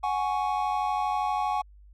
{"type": "chord", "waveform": "triangle", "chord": "F# suspended second", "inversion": "none", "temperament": "just", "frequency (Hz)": [740, 832.5, 1110], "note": ["F#5", "G#5", "C#6"], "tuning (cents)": [0, 4, 2], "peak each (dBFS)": [-28, -26, -29], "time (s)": [0.03, 1.62], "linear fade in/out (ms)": 10, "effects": ["added 50 Hz sine -49 dBFS peak until 1.93 s"]}